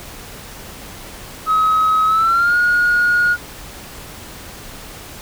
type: tone with pitch glide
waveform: sine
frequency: 1275 to 1439.4 Hz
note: D#6 to F#6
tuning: +42 to -48 cents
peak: -10 dBFS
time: 1.46-3.37 s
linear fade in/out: 50 ms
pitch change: +210 cents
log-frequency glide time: 2.06-2.57 s
effects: tanh soft clip ceiling -9 dBFS + pink hiss -35 dBFS RMS until 5.21 s